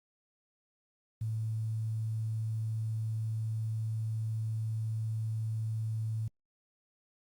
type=tone with quantisation; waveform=sine; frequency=110.7 Hz; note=A2; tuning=11 cents sharp; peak=-31 dBFS; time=1.21-6.28 s; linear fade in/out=5 ms; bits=10; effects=Opus 48 kbps